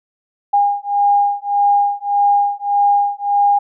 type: beating tone pair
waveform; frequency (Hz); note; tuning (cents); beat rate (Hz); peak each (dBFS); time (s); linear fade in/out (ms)
sine; 811 / 812.7; G#5 / G#5; -41 / -38; 1.7; -15; 0.53-3.59; 10
effects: none